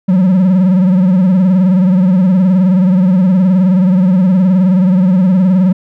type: tone with vibrato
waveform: triangle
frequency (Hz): 185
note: F#3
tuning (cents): 0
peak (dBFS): -4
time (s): 0.08-5.73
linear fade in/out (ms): 10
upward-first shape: sine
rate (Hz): 19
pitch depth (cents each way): 90
effects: none